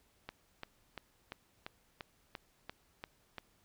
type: click train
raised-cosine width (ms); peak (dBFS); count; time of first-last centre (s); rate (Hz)
0.3; -26; 10; 0.29-3.383; 2.91
effects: pink hiss -71 dBFS RMS until 3.64 s